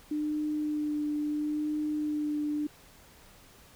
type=tone with vibrato; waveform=sine; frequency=300 Hz; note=D4; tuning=37 cents sharp; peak=-28 dBFS; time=0.11-2.67 s; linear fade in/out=5 ms; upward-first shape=sine; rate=0.74 Hz; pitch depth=15 cents each way; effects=pink hiss -56 dBFS RMS until 3.75 s